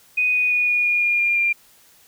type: tone with pitch steps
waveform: sine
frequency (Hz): 2489 / 2475 / 2460 / 2446 / 2432 / 2418 / 2404 / 2390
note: D#7 / D#7 / D#7 / D#7 / D#7 / D7 / D7 / D7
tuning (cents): 0 / -10 / -20 / -30 / -40 / +50 / +40 / +30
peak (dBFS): -16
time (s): 0.17-1.53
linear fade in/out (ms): 10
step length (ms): 170
effects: white hiss -53 dBFS RMS until 2.07 s